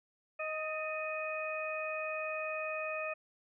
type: harmonic tone with a mistuned harmonic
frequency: 625 Hz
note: D#5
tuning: 8 cents sharp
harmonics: 1 / 2 / 3 / 4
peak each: -38 / -42 / -47 / -39 dBFS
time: 0.39-3.14 s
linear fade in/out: 10 ms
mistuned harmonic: 3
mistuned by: -52 cents
effects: none